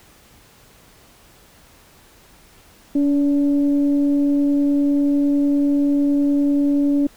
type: tone with frequency modulation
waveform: sine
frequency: 284.7 Hz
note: C#4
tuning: 46 cents sharp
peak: -14 dBFS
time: 2.95-7.07 s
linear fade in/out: 5 ms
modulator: 290 Hz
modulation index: 0.33
effects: pink hiss -50 dBFS RMS until 7.16 s